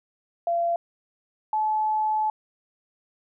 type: tone pair in turn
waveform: sine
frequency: 684 / 861.8 Hz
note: F5 / A5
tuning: -36 / -36 cents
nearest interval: major third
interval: 400 cents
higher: second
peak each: -21 dBFS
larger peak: neither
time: 0.47-0.76 / 1.53-2.3 s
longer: second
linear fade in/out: 2 ms
effects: none